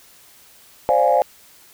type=chord; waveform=sine; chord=D half-diminished seventh; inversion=third; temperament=equal; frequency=523.3 / 587.3 / 698.5 / 830.6 Hz; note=C5 / D5 / F5 / Ab5; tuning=0 / 0 / 0 / 0 cents; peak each=-18 dBFS; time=0.89-1.22 s; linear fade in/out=0 ms; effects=tanh soft clip ceiling -4 dBFS + white hiss -49 dBFS RMS until 1.73 s